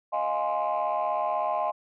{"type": "chord", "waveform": "sine", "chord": "F minor seventh", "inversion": "third", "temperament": "equal", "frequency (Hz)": [622.3, 698.5, 830.6, 1046.5], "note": ["Eb5", "F5", "Ab5", "C6"], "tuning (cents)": [0, 0, 0, 0], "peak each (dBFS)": -29, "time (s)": [0.12, 1.72], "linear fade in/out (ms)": 20, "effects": ["tanh soft clip ceiling -19 dBFS"]}